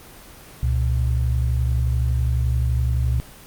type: tone pair together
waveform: sine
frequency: 67.88 / 119.6 Hz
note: C#2 / A#2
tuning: -36 / +45 cents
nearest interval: minor seventh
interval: 981 cents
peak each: -19 / -22 dBFS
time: 0.63-3.2 s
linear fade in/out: 0 ms
effects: pink hiss -43 dBFS RMS until 3.46 s + Opus 24 kbps